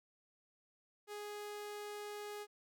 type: tone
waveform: sawtooth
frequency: 415.3 Hz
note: G#4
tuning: in tune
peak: -40 dBFS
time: 1.07-2.47 s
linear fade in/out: 50 ms
effects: none